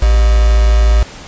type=tone with quantisation; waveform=sine; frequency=55.4 Hz; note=A1; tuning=13 cents sharp; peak=-6 dBFS; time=0.02-1.03 s; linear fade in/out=5 ms; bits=3; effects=pink hiss -33 dBFS RMS until 1.27 s + resampled to 16000 Hz